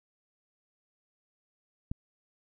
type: click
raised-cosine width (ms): 5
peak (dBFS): -21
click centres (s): 1.915
effects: none